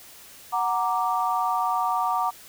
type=chord; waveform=sine; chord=Gb augmented; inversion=none; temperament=equal; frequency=740 / 932.3 / 1174.7 Hz; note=Gb5 / Bb5 / D6; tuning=0 / 0 / 0 cents; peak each=-26 dBFS; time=0.52-2.31 s; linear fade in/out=20 ms; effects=white hiss -47 dBFS RMS until 2.48 s